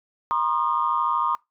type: tone cluster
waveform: sine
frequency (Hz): 950 / 1063 / 1221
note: A#5 / C6 / D#6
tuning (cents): +33 / +27 / -33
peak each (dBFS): -24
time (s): 0.31-1.35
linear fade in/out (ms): 0
effects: noise-tail reverb RT60 0.2 s tail -23 dB re dry + tanh soft clip ceiling -10 dBFS